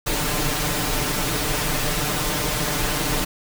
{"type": "noise with comb filter", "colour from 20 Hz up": "pink", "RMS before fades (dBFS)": -23, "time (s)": [0.06, 3.25], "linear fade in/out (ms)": 10, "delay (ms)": 6.7, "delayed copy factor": 0.9, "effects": []}